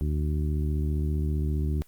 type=harmonic tone; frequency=75.1 Hz; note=D2; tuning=39 cents sharp; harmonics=1 / 2 / 3 / 4 / 5; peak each=-25 / -31 / -37 / -38 / -40 dBFS; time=0.01-1.82 s; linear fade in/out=0 ms; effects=white hiss -61 dBFS RMS until 1.87 s + Opus 24 kbps